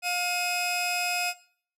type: tone pair together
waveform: sawtooth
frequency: 710 / 2530 Hz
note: F5 / D#7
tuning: +28 / +28 cents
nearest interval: octave + minor seventh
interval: 2200 cents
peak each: -26 / -24 dBFS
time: 0.02-1.34 s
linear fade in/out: 50 ms
effects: noise-tail reverb RT60 0.5 s tail -18 dB re dry + low-pass 12000 Hz 12 dB/octave

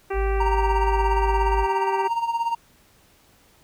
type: harmonic tone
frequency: 389.6 Hz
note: G4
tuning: 11 cents flat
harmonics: 1 / 2 / 3 / 4 / 5 / 6 / 7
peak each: -25 / -31 / -35 / -37 / -39 / -41 / -42 dBFS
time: 0.1-2.08 s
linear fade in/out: 10 ms
type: tone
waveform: sine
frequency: 52 Hz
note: G#1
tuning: 3 cents sharp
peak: -21 dBFS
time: 0.13-1.67 s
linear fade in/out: 50 ms
type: tone with tremolo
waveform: triangle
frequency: 928 Hz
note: A#5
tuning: 8 cents flat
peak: -17 dBFS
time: 0.4-2.55 s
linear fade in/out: 5 ms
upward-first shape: sine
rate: 17 Hz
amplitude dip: 70%
effects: pink hiss -57 dBFS RMS until 3.63 s

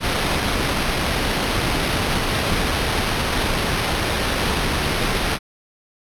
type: noise with sample-and-hold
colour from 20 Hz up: pink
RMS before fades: -21 dBFS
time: 0-5.39 s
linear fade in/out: 50 ms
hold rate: 7350 Hz
effects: low-pass 12000 Hz 12 dB/octave

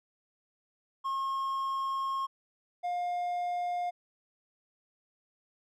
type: tone pair in turn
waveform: triangle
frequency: 1079 / 708.8 Hz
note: C#6 / F5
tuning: -47 / +25 cents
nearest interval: perfect fifth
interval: 728 cents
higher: first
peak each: -28 / -28 dBFS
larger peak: neither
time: 1.04-2.27 / 2.83-3.91 s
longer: first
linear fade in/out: 20 ms
effects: none

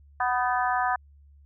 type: harmonic tone with a mistuned harmonic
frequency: 248.1 Hz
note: B3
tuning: 8 cents sharp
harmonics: 3 / 4 / 5 / 6 / 7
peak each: -26 / -28 / -30 / -32 / -33 dBFS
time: 0.2-0.96 s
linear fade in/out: 5 ms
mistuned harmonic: 6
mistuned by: +41 cents
effects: added 71 Hz sine -51 dBFS peak until 1.45 s

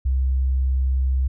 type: tone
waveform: sine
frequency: 65.41 Hz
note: C2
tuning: in tune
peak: -17 dBFS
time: 0.05-1.28 s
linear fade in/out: 10 ms
effects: none

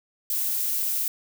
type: noise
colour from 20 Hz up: violet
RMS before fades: -26 dBFS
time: 0.3-1.08 s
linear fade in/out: 2 ms
effects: none

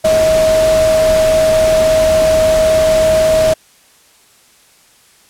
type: tone in noise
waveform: sine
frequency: 634 Hz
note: D#5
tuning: 32 cents sharp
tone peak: -8 dBFS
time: 0.04-3.54 s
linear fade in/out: 10 ms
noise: pink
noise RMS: -20 dBFS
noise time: 0.04-3.54 s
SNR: +9 dB
effects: white hiss -48 dBFS RMS until 5.29 s + low-pass 11000 Hz 12 dB/octave

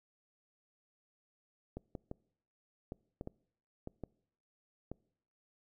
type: clicks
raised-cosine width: 2 ms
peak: -28 dBFS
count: 9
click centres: 1.77 / 1.952 / 2.114 / 2.921 / 3.211 / 3.274 / 3.874 / 4.037 / 4.916 s
effects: noise-tail reverb RT60 0.7 s tail -25 dB re dry

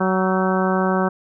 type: harmonic tone with a mistuned harmonic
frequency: 187.4 Hz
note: F#3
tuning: 22 cents sharp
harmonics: 1 / 2 / 3 / 4 / 5 / 6 / 7 / 8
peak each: -20 / -23 / -25 / -26 / -27 / -28 / -28 / -29 dBFS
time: 0-1.09 s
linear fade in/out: 10 ms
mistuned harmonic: 8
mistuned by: +41 cents
effects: none

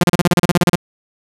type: tone bursts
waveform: sawtooth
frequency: 174.9 Hz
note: F3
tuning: 3 cents sharp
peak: -5 dBFS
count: 13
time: 0.01-0.756 s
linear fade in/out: 2 ms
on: 26 ms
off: 34 ms
effects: resampled to 32000 Hz + 7-bit

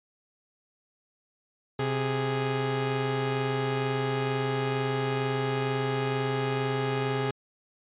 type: tone pair together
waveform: sawtooth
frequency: 130.81 / 414.6 Hz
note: C3 / G#4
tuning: 0 / -3 cents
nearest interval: octave + minor sixth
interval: 1997 cents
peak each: -25 dBFS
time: 1.79-7.31 s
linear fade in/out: 5 ms
effects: resampled to 8000 Hz

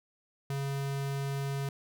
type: tone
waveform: square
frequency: 138.59 Hz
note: C#3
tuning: in tune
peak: -32 dBFS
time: 0.5-1.69 s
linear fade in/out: 2 ms
effects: none

